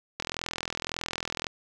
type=click train; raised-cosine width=0.2 ms; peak=-13 dBFS; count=54; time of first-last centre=0.2-1.468 s; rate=41.8 Hz; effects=none